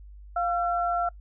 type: tone pair together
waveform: sine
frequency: 701 / 1353.5 Hz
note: F5 / E6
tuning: +6 / +45 cents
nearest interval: major seventh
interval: 1139 cents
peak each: -25 / -28 dBFS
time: 0.36-1.09 s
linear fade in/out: 5 ms
effects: noise-tail reverb RT60 0.1 s tail -24 dB re dry + added 50 Hz sine -43 dBFS peak until 1.2 s